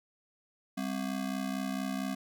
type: ring-modulated tone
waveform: square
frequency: 230 Hz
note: A#3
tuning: 23 cents flat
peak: -30 dBFS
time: 0.77-2.15 s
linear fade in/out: 10 ms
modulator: 32.2 Hz
effects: none